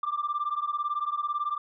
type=beating tone pair; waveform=sine; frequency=1174.7 / 1192.7 Hz; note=D6 / D6; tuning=0 / +26 cents; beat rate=18 Hz; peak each=-29 dBFS; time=0.03-1.58 s; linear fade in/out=5 ms; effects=tanh soft clip ceiling -22 dBFS